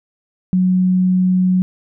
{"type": "tone", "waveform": "sine", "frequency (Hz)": 184, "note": "F#3", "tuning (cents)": -9, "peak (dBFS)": -11, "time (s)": [0.53, 1.62], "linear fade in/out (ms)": 0, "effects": []}